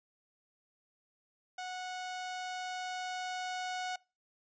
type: tone with level ramp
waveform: sawtooth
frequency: 735 Hz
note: F#5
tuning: 12 cents flat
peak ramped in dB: -35 to -31 dBFS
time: 1.58-3.96 s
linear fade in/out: 5 ms
effects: noise-tail reverb RT60 0.3 s tail -24 dB re dry + resampled to 16000 Hz